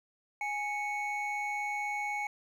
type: tone pair together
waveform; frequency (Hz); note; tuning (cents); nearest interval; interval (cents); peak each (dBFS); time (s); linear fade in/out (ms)
triangle; 830 / 2216; G#5 / C#7; -1 / -1; octave + perfect fourth; 1700; -33 / -33; 0.41-2.27; 2
effects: none